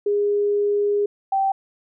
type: tone pair in turn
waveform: sine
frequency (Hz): 410 / 777.8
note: G#4 / G5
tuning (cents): -22 / -14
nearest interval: major seventh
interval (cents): 1108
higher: second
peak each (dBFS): -17 / -17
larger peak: neither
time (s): 0.06-1.06 / 1.32-1.52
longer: first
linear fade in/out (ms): 5
effects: none